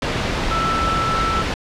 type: tone in noise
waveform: sine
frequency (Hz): 1325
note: E6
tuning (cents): +9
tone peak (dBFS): -19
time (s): 0.51-1.42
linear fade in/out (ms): 2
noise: pink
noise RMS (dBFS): -21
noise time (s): 0.02-1.54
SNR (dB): -1
effects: low-pass 4000 Hz 12 dB/octave